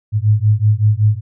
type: beating tone pair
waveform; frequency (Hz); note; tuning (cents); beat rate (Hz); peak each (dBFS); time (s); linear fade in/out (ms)
sine; 103.83 / 109.13; G#2 / A2; 0 / -14; 5.3; -13; 0.12-1.21; 50
effects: none